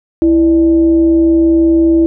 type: tone with frequency modulation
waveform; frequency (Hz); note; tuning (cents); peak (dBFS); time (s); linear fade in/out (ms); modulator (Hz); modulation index
sine; 329.6; E4; 0; -6; 0.22-2.06; 0; 266; 0.31
effects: none